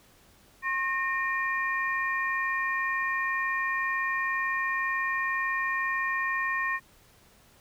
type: tone cluster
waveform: sine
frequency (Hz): 1075 / 1841 / 2399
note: C6 / A#6 / D7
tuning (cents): +47 / -22 / +36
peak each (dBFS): -31 / -28 / -36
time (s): 0.62-6.8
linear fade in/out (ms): 50
effects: pink hiss -59 dBFS RMS until 7.6 s